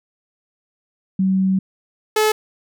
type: tone pair in turn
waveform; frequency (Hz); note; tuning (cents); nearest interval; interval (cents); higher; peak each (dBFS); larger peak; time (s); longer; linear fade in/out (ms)
sine / sawtooth; 190 / 430.5; F#3 / A4; +46 / -38; octave + major second; 1416; second; -14 / -10; second; 1.19-1.59 / 2.16-2.32; first; 5
effects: none